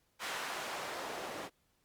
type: noise with band-pass filter sweep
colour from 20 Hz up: white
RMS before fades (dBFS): -41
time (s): 0.19-1.5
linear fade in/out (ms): 50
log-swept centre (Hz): 1200 to 450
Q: 0.82
effects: pink hiss -75 dBFS RMS until 1.84 s + Opus 48 kbps